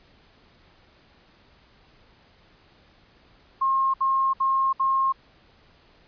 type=tone bursts; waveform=sine; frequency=1071 Hz; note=C6; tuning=40 cents sharp; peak=-19 dBFS; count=4; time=3.61-5.125 s; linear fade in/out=10 ms; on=330 ms; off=65 ms; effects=pink hiss -57 dBFS RMS until 6.07 s + resampled to 11025 Hz